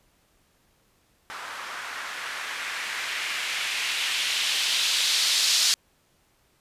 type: noise with low-pass filter sweep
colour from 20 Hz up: violet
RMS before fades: -27 dBFS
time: 1.3-5.74 s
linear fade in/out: 0 ms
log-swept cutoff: 1200 to 4500 Hz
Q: 1.6
effects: pink hiss -65 dBFS RMS until 6.6 s + resampled to 32000 Hz